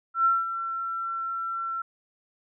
sine tone with ADSR envelope, 1351 Hz, E6, 42 cents sharp, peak -17 dBFS, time 0.14-1.82 s, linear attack 110 ms, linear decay 200 ms, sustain -11 dB, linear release 5 ms, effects none

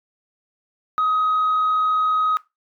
sine tone with frequency modulation, 1261 Hz, D#6, 23 cents sharp, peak -15 dBFS, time 0.98-2.37 s, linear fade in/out 0 ms, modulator 34.3 Hz, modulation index 0.22, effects noise-tail reverb RT60 0.2 s tail -19 dB re dry + tanh soft clip ceiling -14 dBFS

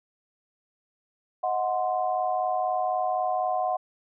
sine tone cluster, 629 / 733 / 1042 Hz, D#5 / F#5 / C6, +19 / -16 / -7 cents, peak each -30 / -25 / -33 dBFS, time 1.43-3.77 s, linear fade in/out 10 ms, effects none

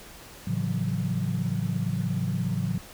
sine chord, F# minor seventh, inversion first, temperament equal with one note detuned, 110 / 138.59 / 167.99 / 185 Hz, A2 / C#3 / E3 / F#3, 0 / 0 / +33 / 0 cents, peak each -30 dBFS, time 0.47-2.78 s, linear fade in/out 5 ms, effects tanh soft clip ceiling -15 dBFS + pink hiss -46 dBFS RMS until 2.93 s

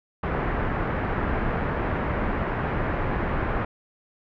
pink low-pass noise, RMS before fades -26 dBFS, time 0.23-3.65 s, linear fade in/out 5 ms, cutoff 1900 Hz, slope 24 dB/octave, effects none

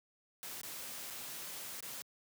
white noise with dropouts, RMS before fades -45 dBFS, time 0.43-2.02 s, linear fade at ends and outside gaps 0 ms, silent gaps 0.614-0.633 / 1.102-1.106 / 1.805-1.826 s, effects high-pass 100 Hz 12 dB/octave

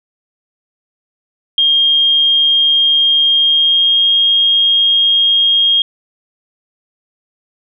sine tone with pitch glide, 3224 to 3246 Hz, G7 to G#7, +48 to -40 cents, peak -8 dBFS, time 1.58-5.82 s, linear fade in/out 2 ms, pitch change +12 cents, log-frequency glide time 3.36-4.12 s, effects none

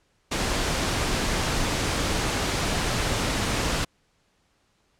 pink noise, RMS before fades -25 dBFS, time 0.31-3.85 s, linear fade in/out 10 ms, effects pink hiss -67 dBFS RMS until 4.99 s + low-pass 8000 Hz 12 dB/octave

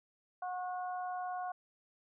harmonic tone, 363.8 Hz, F#4, 29 cents flat, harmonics 2 / 3 / 4, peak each -37 / -45 / -49 dBFS, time 0.42-1.52 s, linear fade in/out 5 ms, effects none

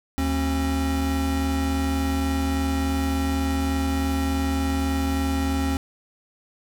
square tone pair together, 75.74 / 269.9 Hz, D#2 / C#4, -46 / -46 cents, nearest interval octave + minor seventh, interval 2200 cents, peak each -25 dBFS, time 0.18-5.77 s, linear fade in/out 0 ms, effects none

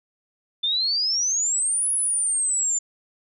sine exponential two-way sweep, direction up then down, 3520 to 10480 to 7100 Hz, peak -20 dBFS, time 0.63-2.79 s, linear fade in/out 10 ms, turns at 1.91 s, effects none

